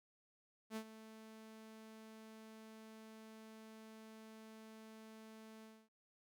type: tone with ADSR envelope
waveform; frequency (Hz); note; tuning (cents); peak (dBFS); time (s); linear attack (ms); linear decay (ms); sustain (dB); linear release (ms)
sawtooth; 220; A3; 0; -37; 0.7-5.89; 63; 72; -14; 260
effects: none